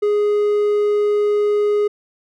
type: tone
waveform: triangle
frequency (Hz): 415.3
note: G#4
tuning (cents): 0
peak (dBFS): -12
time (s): 0.02-1.88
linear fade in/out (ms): 10
effects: none